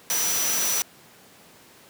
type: tone in noise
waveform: sine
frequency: 5900 Hz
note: F#8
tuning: 6 cents flat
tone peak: -25 dBFS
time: 0.1-0.82 s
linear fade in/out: 0 ms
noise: white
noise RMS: -26 dBFS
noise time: 0.1-0.82 s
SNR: -2 dB
effects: pink hiss -51 dBFS RMS until 1.89 s + high-pass 150 Hz 12 dB/octave